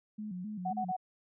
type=tone with vibrato; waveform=sine; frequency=196 Hz; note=G3; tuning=in tune; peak=-37 dBFS; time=0.18-0.92 s; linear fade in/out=10 ms; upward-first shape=square; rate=3.8 Hz; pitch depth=140 cents each way
type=tone bursts; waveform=sine; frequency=743 Hz; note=F#5; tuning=7 cents sharp; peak=-31 dBFS; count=3; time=0.65-0.966 s; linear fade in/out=10 ms; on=82 ms; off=35 ms
effects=none